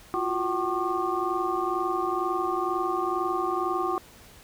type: tone cluster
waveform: sine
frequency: 343.7 / 365.8 / 760 / 1086 / 1197 Hz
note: F4 / F#4 / F#5 / C#6 / D6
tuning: -28 / -20 / +46 / -36 / +33 cents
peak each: -31 dBFS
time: 0.14-3.98 s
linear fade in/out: 0 ms
effects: pink hiss -51 dBFS RMS until 4.43 s